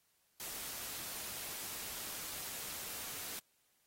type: noise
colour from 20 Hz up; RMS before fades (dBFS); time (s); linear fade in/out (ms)
white; -44; 0.4-3.39; 0
effects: white hiss -75 dBFS RMS until 3.86 s + AAC 48 kbps